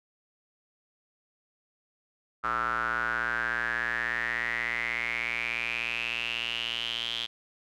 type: tone with band-pass filter sweep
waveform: square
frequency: 58.27 Hz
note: A#1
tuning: in tune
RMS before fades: -31 dBFS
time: 2.43-7.27 s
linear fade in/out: 20 ms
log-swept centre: 1300 to 3300 Hz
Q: 8.8
effects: none